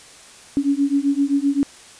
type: beating tone pair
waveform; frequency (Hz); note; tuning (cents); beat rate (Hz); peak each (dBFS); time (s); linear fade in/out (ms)
sine; 277.2 / 284.9; C#4 / C#4; 0 / +48; 7.7; -19; 0.57-1.63; 0
effects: white hiss -44 dBFS RMS until 1.99 s + resampled to 22050 Hz